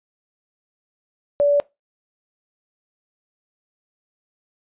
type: tone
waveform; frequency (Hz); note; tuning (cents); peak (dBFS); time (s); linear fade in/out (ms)
sine; 576; D5; -34; -13; 1.4-1.6; 0
effects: noise-tail reverb RT60 0.2 s tail -21 dB re dry + resampled to 8000 Hz